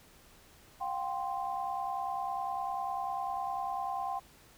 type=chord; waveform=sine; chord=F suspended second; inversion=none; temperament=equal with one note detuned; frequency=714 / 784 / 1046.5 Hz; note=F5 / G5 / C6; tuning=+38 / 0 / 0 cents; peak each=-39 / -35 / -38 dBFS; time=0.8-4.2 s; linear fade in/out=20 ms; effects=pink hiss -59 dBFS RMS until 4.57 s